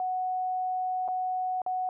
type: tone with dropouts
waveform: sine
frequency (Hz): 740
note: F#5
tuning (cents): 0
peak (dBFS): -27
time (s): 0-1.89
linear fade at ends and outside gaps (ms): 1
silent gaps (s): 1.079-1.085 / 1.618-1.663
effects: none